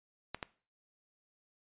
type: clicks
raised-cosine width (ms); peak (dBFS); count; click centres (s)
0.3; -21; 2; 0.346 / 0.428
effects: noise-tail reverb RT60 0.4 s tail -19 dB re dry + resampled to 8000 Hz